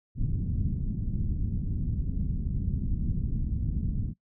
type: low-pass noise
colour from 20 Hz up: pink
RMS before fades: -29 dBFS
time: 0.15-4.14 s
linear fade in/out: 50 ms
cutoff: 210 Hz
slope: 24 dB/octave
effects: noise-tail reverb RT60 0.1 s tail -21 dB re dry